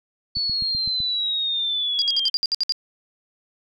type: linear sweep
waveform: sine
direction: down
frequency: 4460 to 3136 Hz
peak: -21 dBFS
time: 0.35-2.3 s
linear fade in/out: 10 ms
type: click train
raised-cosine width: 5 ms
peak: -24 dBFS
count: 6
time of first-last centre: 0.37-1.003 s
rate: 7.9 Hz
type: tone bursts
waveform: sine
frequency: 4811 Hz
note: D8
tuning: 41 cents sharp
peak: -18 dBFS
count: 9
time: 1.99-2.722 s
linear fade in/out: 0 ms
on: 28 ms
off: 60 ms
effects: none